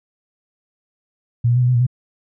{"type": "tone with pitch steps", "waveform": "sine", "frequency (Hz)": [118.7, 120.7, 125.6, 123, 126.3, 119.3, 126], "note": ["A#2", "B2", "B2", "B2", "B2", "A#2", "B2"], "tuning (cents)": [32, -39, 30, -7, 39, 41, 35], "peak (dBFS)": -12, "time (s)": [1.44, 1.867], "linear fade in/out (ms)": 10, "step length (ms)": 61, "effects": []}